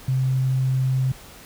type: tone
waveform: sine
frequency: 130.81 Hz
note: C3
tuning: in tune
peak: -18 dBFS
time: 0.08-1.12 s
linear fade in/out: 5 ms
effects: pink hiss -44 dBFS RMS until 1.45 s